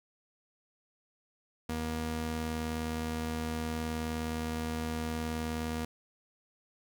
sawtooth tone pair together, 79.3 / 237.9 Hz, D#2 / A#3, +33 / +35 cents, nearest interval octave + perfect fifth, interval 1902 cents, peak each -33 / -33 dBFS, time 1.69-5.85 s, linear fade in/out 5 ms, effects none

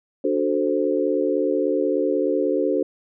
sine chord, D dominant seventh, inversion none, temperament equal, 293.7 / 370 / 440 / 523.3 Hz, D4 / F#4 / A4 / C5, 0 / 0 / 0 / 0 cents, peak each -24 dBFS, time 0.24-2.83 s, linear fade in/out 5 ms, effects none

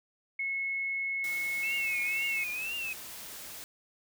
sine tone, 2185 Hz, C#7, 26 cents flat, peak -30 dBFS, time 0.39-2.44 s, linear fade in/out 5 ms
white noise, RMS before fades -44 dBFS, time 1.24-3.64 s, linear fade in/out 0 ms
sine tone with vibrato, 2600 Hz, E7, 24 cents flat, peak -33 dBFS, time 1.63-2.93 s, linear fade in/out 2 ms, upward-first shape triangle, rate 2 Hz, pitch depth 140 cents each way
effects none

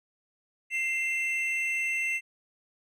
triangle tone pair together, 2093 / 2689 Hz, C7 / E7, 0 / +34 cents, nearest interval major third, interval 434 cents, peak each -28 dBFS, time 0.7-2.21 s, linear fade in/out 50 ms, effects none

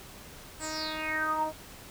10% pulse tone with low-pass filter sweep, 312.2 Hz, D#4, 6 cents sharp, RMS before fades -32 dBFS, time 0.59-1.53 s, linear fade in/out 50 ms, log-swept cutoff 8600 to 690 Hz, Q 7.8, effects pink hiss -48 dBFS RMS until 1.9 s

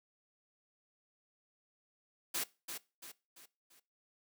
white noise with echo, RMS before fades -36 dBFS, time 2.34-2.44 s, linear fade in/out 10 ms, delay 340 ms, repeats 4, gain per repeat -7 dB, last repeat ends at 3.8 s, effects noise-tail reverb RT60 0.3 s tail -21 dB re dry + high-pass 200 Hz 12 dB/octave

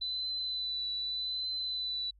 sine tone with vibrato, 4000 Hz, B7, 21 cents sharp, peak -32 dBFS, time 0.01-2.11 s, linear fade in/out 10 ms, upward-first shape triangle, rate 0.83 Hz, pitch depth 24 cents each way, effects added 50 Hz sine -58 dBFS peak until 2.19 s + MP3 64 kbps

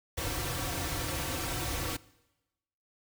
pink noise with comb filter, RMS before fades -34 dBFS, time 0.17-1.97 s, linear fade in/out 10 ms, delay 4.8 ms, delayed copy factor -0.95, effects noise-tail reverb RT60 1.0 s tail -21 dB re dry

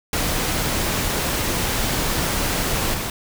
pink noise with level steps, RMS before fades -22 / -26 dBFS, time 0.13-3.1 s, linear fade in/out 2 ms, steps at 2.94 s, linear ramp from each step 5 ms, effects none

